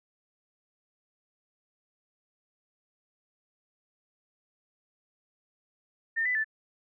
sine tone with pitch steps, 1814 / 1995 / 1757 Hz, A#6 / B6 / A6, -48 / +17 / -3 cents, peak -25 dBFS, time 6.16-6.445 s, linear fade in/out 20 ms, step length 95 ms, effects none

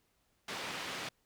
white band-pass noise, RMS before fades -41 dBFS, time 0.48-1.09 s, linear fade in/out 5 ms, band 120 to 3300 Hz, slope 12 dB/octave, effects pink hiss -75 dBFS RMS until 1.25 s

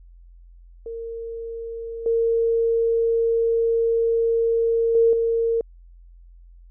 sine tone with level steps, 459.1 Hz, A#4, 26 cents flat, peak -29 / -17 / -13 / -18 dBFS, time 0.86-5.61 s, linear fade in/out 2 ms, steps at 2.06 / 4.95 / 5.13 s, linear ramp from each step 2 ms, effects added 43 Hz sine -44 dBFS peak until 6.7 s

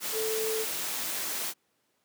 sine tone in noise, 440 Hz, A4, in tune, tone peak -29 dBFS, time 0.12-0.66 s, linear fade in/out 50 ms, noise white, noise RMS -33 dBFS, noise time 0-1.54 s, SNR +1 dB, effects pink hiss -73 dBFS RMS until 2.04 s + high-pass 200 Hz 12 dB/octave

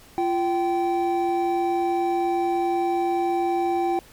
triangle tone pair together, 345.2 / 775 Hz, F4 / G5, -20 / -20 cents, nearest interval octave + major second, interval 1400 cents, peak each -21 dBFS, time 0.18-3.99 s, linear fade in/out 0 ms, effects pink hiss -50 dBFS RMS until 4.12 s + MP3 96 kbps

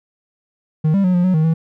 triangle tone with pitch steps, 155.7 / 197.3 / 182.5 / 177 / 184.9 / 157.1 / 162.1 Hz, D#3 / G3 / F#3 / F3 / F#3 / D#3 / E3, +2 / +11 / -24 / +23 / -1 / +17 / -29 cents, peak -10 dBFS, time 0.84-1.54 s, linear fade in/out 10 ms, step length 100 ms, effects none

